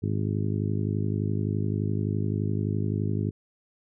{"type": "harmonic tone", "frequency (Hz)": 51.7, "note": "G#1", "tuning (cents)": -7, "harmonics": [2, 3, 4, 5, 6, 7, 8], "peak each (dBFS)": [-27, -31, -33, -35, -37, -38, -39], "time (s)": [0.02, 3.31], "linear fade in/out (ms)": 20, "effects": []}